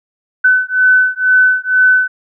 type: beating tone pair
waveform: sine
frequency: 1508 / 1510.1 Hz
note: F#6 / F#6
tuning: +32 / +35 cents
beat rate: 2.1 Hz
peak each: -11 dBFS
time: 0.44-2.08 s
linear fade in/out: 10 ms
effects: none